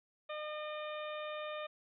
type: harmonic tone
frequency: 607 Hz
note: D#5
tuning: 43 cents flat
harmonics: 1 / 2 / 3 / 4 / 5 / 6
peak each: -41 / -45 / -51 / -50 / -55 / -52 dBFS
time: 0.29-1.67 s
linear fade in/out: 10 ms
effects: none